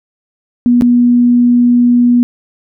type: tone with dropouts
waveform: sine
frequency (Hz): 242.5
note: B3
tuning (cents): -31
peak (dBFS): -5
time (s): 0.66-2.23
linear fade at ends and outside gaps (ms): 0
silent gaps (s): 0.811-0.821
effects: none